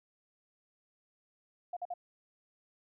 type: tone bursts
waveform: sine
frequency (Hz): 709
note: F5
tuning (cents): +26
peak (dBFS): -35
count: 3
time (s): 1.73-1.939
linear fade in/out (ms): 5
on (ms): 37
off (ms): 49
effects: none